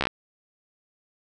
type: slowing click train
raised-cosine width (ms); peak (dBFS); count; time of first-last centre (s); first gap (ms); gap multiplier
0.3; -7; 5; 0.01-0.07; 14; 1.05
effects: none